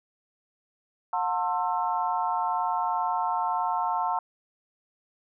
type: tone cluster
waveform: sine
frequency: 721 / 899 / 1060 / 1330 Hz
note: F#5 / A5 / C6 / E6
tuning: -45 / +37 / +22 / +15 cents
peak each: -30 / -27 / -31 / -35 dBFS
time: 1.13-4.19 s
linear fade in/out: 2 ms
effects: none

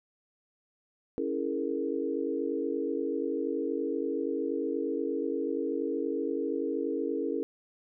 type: chord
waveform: sine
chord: A# half-diminished seventh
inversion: first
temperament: equal with one note detuned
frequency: 277.2 / 329.6 / 417.7 / 466.2 Hz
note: C#4 / E4 / G#4 / A#4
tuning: 0 / 0 / +10 / 0 cents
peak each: -34 dBFS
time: 1.18-7.43 s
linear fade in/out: 0 ms
effects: none

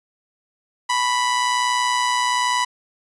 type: tone with amplitude modulation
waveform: sawtooth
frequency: 987.8 Hz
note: B5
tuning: in tune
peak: -12 dBFS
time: 0.89-2.65 s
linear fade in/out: 10 ms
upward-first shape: sine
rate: 121 Hz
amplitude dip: 45%
effects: resampled to 22050 Hz

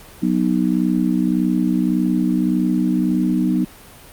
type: chord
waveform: sine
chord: B major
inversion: second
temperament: just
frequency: 185.21 / 246.9 / 308.7 Hz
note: F#3 / B3 / D#4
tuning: +2 / 0 / -14 cents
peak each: -19 / -19 / -20 dBFS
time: 0.22-3.65 s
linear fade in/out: 10 ms
effects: pink hiss -42 dBFS RMS until 4.12 s + Opus 48 kbps

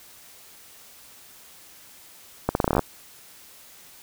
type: accelerating click train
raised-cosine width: 1 ms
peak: -6 dBFS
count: 11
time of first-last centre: 2.49-2.793 s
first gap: 61 ms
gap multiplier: 0.83
effects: white hiss -49 dBFS RMS until 4.02 s

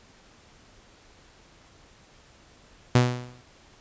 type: tone with exponential decay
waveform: sawtooth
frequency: 123.47 Hz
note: B2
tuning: in tune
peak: -10 dBFS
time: 2.95-3.41 s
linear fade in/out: 5 ms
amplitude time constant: 99 ms
effects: pink hiss -55 dBFS RMS until 3.8 s + resampled to 16000 Hz

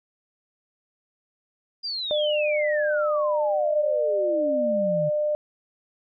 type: exponential sweep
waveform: sine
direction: down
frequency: 4882 to 146.8 Hz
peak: -27 dBFS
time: 1.83-5.1 s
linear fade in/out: 20 ms
type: tone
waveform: sine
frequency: 600 Hz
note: D5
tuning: 37 cents sharp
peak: -21 dBFS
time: 2.11-5.35 s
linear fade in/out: 0 ms
effects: none

